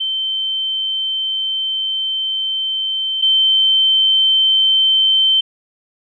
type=tone pair in turn; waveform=sine; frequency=3099 / 3099 Hz; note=G7 / G7; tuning=-21 / -21 cents; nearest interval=unison; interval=0 cents; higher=neither; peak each=-17 / -10 dBFS; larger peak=second; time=0-3.22 / 3.22-5.41 s; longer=first; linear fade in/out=10 ms; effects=none